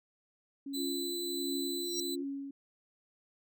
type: tone with tremolo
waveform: sine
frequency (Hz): 277.2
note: C#4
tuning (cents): 0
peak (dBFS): -34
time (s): 0.66-2.51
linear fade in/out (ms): 5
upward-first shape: triangle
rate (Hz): 1.4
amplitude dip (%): 85
type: tone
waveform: sawtooth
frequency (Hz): 4000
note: B7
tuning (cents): +21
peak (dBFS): -34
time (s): 0.73-2.16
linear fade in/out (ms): 20
type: tone with vibrato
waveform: sine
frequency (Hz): 349.2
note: F4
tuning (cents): 0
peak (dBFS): -37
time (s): 0.75-2.25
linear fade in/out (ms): 50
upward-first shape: sine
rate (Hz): 11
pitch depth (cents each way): 12
type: tone with exponential growth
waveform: 45% pulse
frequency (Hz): 5700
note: F8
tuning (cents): +34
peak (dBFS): -32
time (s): 1.81-2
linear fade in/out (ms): 1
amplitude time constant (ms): 40
effects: none